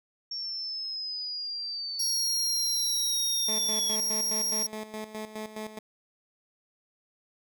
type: linear sweep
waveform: sine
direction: down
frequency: 5500 to 3322 Hz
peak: -32 dBFS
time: 0.31-3.96 s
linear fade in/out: 5 ms
type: tone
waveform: sawtooth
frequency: 5610 Hz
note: F8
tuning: 7 cents sharp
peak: -24 dBFS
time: 1.99-4.67 s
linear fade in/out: 10 ms
type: tone with tremolo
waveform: 15% pulse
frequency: 215.9 Hz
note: A3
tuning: 33 cents flat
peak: -28 dBFS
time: 3.48-5.79 s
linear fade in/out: 5 ms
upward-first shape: square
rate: 4.8 Hz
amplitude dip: 70%
effects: none